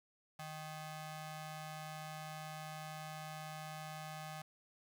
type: ring-modulated tone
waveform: sawtooth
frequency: 466.2 Hz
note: A#4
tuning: in tune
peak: -38 dBFS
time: 0.39-4.42 s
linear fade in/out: 5 ms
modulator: 311 Hz
effects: none